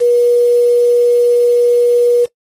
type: tone with quantisation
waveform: sine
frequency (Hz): 482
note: B4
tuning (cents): -42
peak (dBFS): -7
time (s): 0-2.26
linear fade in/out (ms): 20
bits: 5
effects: noise-tail reverb RT60 0.1 s tail -20 dB re dry + AAC 32 kbps